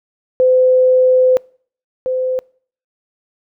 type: tone pair in turn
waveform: sine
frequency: 511 / 513.2 Hz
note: C5 / C5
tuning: -41 / -34 cents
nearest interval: unison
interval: 7 cents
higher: second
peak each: -8 / -15 dBFS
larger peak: first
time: 0.4-1.37 / 2.06-2.39 s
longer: first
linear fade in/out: 0 ms
effects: noise-tail reverb RT60 0.5 s tail -26 dB re dry